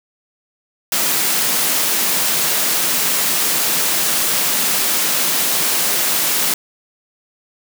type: high-pass noise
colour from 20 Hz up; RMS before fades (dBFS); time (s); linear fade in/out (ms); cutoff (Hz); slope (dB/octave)
white; -17; 0.92-6.54; 2; 140; 96
effects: none